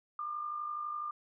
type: tone with amplitude modulation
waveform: sine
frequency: 1200 Hz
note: D6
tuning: 37 cents sharp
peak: -33 dBFS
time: 0.19-1.11 s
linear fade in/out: 2 ms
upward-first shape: sine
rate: 52 Hz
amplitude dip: 50%
effects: none